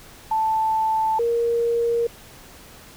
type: tone pair in turn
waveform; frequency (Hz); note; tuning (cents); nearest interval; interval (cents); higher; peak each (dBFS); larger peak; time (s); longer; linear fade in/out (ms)
sine; 880 / 468.2; A5 / A#4; 0 / +8; major seventh; 1092; first; -18; neither; 0.31-1.19 / 1.19-2.07; neither; 5
effects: pink hiss -45 dBFS RMS until 2.96 s